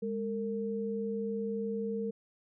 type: tone pair together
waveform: sine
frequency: 205.3 / 455.8 Hz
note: G#3 / A#4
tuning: -20 / -39 cents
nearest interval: octave + major second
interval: 1381 cents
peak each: -35 / -34 dBFS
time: 0.02-2.11 s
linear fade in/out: 10 ms
effects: none